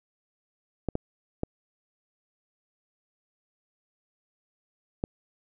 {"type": "clicks", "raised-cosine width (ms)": 2, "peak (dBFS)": -14, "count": 4, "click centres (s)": [0.887, 0.954, 1.434, 5.039], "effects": []}